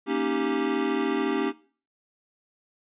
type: chord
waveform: square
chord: Eb dominant seventh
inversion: second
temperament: equal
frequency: 233.1 / 277.2 / 311.1 / 392 Hz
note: Bb3 / Db4 / Eb4 / G4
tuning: 0 / 0 / 0 / 0 cents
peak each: -33 / -29 / -31 / -29 dBFS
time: 0.06-1.53 s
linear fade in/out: 50 ms
effects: noise-tail reverb RT60 0.4 s tail -18 dB re dry + resampled to 8000 Hz